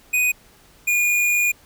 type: tone pair in turn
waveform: square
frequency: 2489 / 2436 Hz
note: D#7 / D#7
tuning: 0 / -37 cents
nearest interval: unison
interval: 37 cents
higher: first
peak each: -17 dBFS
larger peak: neither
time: 0.13-0.32 / 0.87-1.52 s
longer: second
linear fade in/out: 10 ms
effects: pink hiss -52 dBFS RMS until 1.65 s